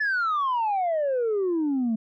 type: exponential sweep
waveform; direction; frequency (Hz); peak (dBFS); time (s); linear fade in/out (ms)
sine; down; 1760 to 216.2; -20; 0-1.96; 10
effects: tanh soft clip ceiling -20 dBFS